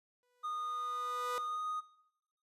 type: tone with exponential growth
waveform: sawtooth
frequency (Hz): 492.9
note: B4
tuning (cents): -3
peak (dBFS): -33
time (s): 0.23-1.38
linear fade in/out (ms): 0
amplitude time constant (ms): 250
type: tone with pitch glide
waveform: triangle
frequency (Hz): 1229 to 1241.8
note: D#6 to D#6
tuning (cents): -22 to -4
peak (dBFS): -34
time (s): 0.43-1.81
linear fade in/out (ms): 20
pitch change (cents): +18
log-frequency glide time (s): 1.45-1.6
effects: noise-tail reverb RT60 0.8 s tail -17 dB re dry + resampled to 32000 Hz